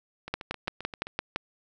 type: two click trains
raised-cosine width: 0.3 ms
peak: -12 / -22 dBFS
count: 7 / 7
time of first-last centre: 0.34-1.36 / 0.28-1.069 s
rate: 5.88 / 7.6 Hz
effects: none